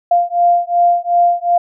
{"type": "beating tone pair", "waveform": "sine", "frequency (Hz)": [696, 698.7], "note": ["F5", "F5"], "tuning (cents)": [-6, 1], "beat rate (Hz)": 2.7, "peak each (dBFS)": -13, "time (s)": [0.11, 1.58], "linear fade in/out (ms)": 5, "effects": []}